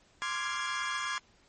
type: chord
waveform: 30% pulse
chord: D half-diminished seventh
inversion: third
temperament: equal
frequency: 1046.5 / 1174.7 / 1396.9 / 1661.2 Hz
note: C6 / D6 / F6 / Ab6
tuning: 0 / 0 / 0 / 0 cents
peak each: -34 / -36 / -39 / -33 dBFS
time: 0.22-1.18 s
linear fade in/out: 0 ms
effects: pink hiss -64 dBFS RMS until 1.48 s + MP3 32 kbps